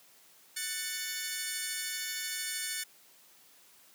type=tone cluster; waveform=10% pulse; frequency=1485 / 1777 / 2221 Hz; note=F#6 / A6 / C#7; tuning=+6 / +17 / +3 cents; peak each=-33 / -29 / -29 dBFS; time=0.56-2.84 s; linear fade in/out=10 ms; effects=white hiss -60 dBFS RMS until 3.94 s + high-pass 150 Hz 12 dB/octave